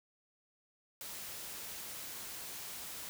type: noise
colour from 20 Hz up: white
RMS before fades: -45 dBFS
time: 1.01-3.09 s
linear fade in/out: 0 ms
effects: none